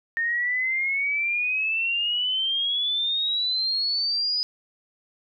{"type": "exponential sweep", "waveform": "sine", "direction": "up", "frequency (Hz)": [1826, 5000], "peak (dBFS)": -22, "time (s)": [0.17, 4.43], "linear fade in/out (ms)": 0, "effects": []}